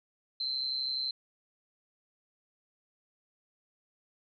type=tone with amplitude modulation; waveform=sine; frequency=4100 Hz; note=C8; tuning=36 cents flat; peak=-27 dBFS; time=0.4-1.11 s; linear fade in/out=5 ms; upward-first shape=sine; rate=132 Hz; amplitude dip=80%; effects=none